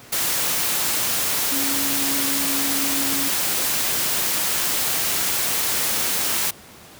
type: tone in noise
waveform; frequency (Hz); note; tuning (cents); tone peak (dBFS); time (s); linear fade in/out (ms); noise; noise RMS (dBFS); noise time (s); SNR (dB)
sine; 277.2; C#4; 0; -28; 1.51-3.29; 10; white; -22; 0.12-6.51; -9
effects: pink hiss -44 dBFS RMS until 6.99 s + high-pass 80 Hz 12 dB/octave